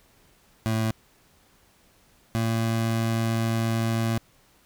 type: tone pair in turn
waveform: 25% pulse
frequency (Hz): 111.2 / 113.6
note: A2 / A#2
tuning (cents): +19 / -44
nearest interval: unison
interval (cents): 37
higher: second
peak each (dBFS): -19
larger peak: neither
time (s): 0.66-0.91 / 2.35-4.18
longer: second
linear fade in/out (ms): 0
effects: pink hiss -60 dBFS RMS until 4.65 s